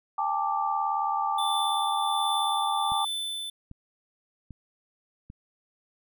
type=chord; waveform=sine; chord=G suspended second; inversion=none; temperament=equal with one note detuned; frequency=801.4 / 880 / 1174.7 Hz; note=G5 / A5 / D6; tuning=+38 / 0 / 0 cents; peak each=-29 dBFS; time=0.18-3.05 s; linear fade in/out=5 ms
type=tone with tremolo; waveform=square; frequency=3520 Hz; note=A7; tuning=in tune; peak=-29 dBFS; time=1.38-3.5 s; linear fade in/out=5 ms; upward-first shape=triangle; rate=1.3 Hz; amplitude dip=45%
type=click train; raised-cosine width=5 ms; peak=-30 dBFS; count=4; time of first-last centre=2.92-5.301 s; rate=1.26 Hz
effects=none